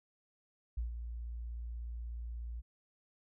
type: tone with ADSR envelope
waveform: sine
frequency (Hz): 58.27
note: A#1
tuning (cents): 0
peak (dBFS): -32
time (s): 0.77-2.62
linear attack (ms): 8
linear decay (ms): 130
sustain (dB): -7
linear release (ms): 30
effects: none